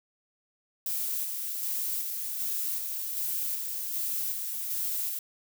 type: noise with tremolo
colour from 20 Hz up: violet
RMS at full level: -31 dBFS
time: 0.86-5.19 s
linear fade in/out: 2 ms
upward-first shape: square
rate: 1.3 Hz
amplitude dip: 30%
effects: none